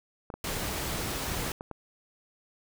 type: clicks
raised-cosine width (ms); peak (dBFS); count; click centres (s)
1; -24; 7; 0.302 / 0.34 / 0.901 / 1.344 / 1.477 / 1.609 / 1.713
type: noise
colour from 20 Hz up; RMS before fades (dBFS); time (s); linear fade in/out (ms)
pink; -33; 0.44-1.52; 2
effects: none